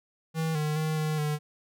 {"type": "tone with pitch steps", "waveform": "square", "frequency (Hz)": [160.8, 152, 156.3, 154.6, 150], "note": ["E3", "D#3", "D#3", "D#3", "D3"], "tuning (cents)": [-43, -40, 8, -11, 37], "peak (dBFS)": -27, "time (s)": [0.34, 1.39], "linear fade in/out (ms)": 50, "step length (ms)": 210, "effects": []}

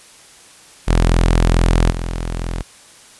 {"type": "tone with level steps", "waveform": "sawtooth", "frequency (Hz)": 42.3, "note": "E1", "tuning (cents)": 45, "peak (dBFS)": [-7, -17], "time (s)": [0.87, 2.63], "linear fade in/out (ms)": 20, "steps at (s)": 1.9, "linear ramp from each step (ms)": 5, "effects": ["white hiss -44 dBFS RMS until 3.19 s", "resampled to 24000 Hz"]}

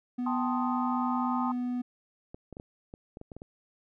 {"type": "tone", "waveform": "triangle", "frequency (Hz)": 246.9, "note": "B3", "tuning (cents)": 0, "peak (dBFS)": -27, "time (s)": [0.18, 1.82], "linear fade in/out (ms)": 10}
{"type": "chord", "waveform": "sine", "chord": "A half-diminished seventh", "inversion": "third", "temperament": "equal", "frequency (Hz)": [784, 880, 1046.5, 1244.5], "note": ["G5", "A5", "C6", "Eb6"], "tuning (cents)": [0, 0, 0, 0], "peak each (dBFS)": -35, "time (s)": [0.26, 1.52], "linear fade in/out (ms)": 5}
{"type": "clicks", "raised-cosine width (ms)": 2, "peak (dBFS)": -29, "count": 10, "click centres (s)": [2.345, 2.527, 2.569, 2.599, 2.939, 3.171, 3.214, 3.318, 3.366, 3.419]}
{"effects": []}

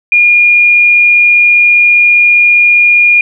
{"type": "tone", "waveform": "sine", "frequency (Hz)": 2425, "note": "D#7", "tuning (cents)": -45, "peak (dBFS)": -3, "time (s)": [0.12, 3.21], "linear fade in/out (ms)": 2, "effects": []}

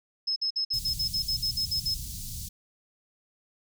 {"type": "tone bursts", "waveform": "sine", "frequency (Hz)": 5180, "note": "E8", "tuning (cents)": -31, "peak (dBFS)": -25, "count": 12, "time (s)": [0.27, 1.946], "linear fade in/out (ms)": 10, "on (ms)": 92, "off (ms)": 52}
{"type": "band-stop noise", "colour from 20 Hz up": "pink", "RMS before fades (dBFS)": -37, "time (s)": [0.73, 2.49], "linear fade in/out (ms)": 10, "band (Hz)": [160, 4500], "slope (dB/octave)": 24}
{"effects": []}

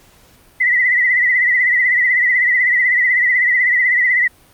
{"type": "tone with vibrato", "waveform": "sine", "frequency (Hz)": 1975.5, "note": "B6", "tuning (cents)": 0, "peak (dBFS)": -11, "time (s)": [0.6, 4.28], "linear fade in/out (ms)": 10, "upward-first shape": "triangle", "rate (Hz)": 16, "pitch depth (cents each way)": 84, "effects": ["pink hiss -49 dBFS RMS until 4.53 s", "Opus 48 kbps"]}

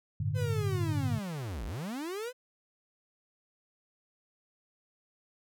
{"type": "chord", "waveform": "sine", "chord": "G suspended second", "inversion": "none", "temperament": "equal with one note detuned", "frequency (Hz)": [98, 110.83, 146.83], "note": ["G2", "A2", "D3"], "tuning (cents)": [0, 13, 0], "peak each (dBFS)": -33, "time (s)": [0.2, 1.19], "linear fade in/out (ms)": 5}
{"type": "linear two-way sweep", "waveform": "45% pulse", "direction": "down then up", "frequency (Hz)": [517, 44.53, 517], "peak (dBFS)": -35, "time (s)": [0.34, 2.33], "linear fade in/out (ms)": 50, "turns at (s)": 1.65}
{"effects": []}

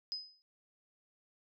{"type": "tone with exponential decay", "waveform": "sine", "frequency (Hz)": 5030, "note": "D#8", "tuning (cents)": 18, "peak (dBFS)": -33, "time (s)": [0.12, 0.42], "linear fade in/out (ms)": 0, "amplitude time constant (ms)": 64, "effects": []}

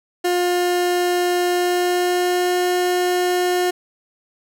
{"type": "tone with pitch glide", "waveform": "30% pulse", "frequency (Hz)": [355.4, 359.1], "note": ["F4", "F4"], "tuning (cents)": [30, 48], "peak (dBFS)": -14, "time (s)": [0.24, 3.71], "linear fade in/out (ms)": 10, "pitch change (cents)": 18, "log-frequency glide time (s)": [1.48, 2.62], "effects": []}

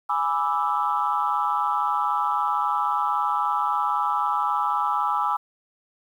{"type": "chord", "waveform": "sine", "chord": "E dominant seventh", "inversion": "first", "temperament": "equal", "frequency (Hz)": [830.6, 987.8, 1174.7, 1318.5], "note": ["G#5", "B5", "D6", "E6"], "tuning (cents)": [0, 0, 0, 0], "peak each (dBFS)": -26, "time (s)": [0.09, 5.37], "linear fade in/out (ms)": 10, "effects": ["tanh soft clip ceiling -11 dBFS", "9-bit"]}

